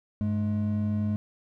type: tone pair together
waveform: triangle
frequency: 100.33 / 211.3 Hz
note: G2 / G#3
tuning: +41 / +30 cents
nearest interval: octave + minor second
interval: 1289 cents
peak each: -26 / -25 dBFS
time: 0.21-1.16 s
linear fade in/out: 0 ms
effects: none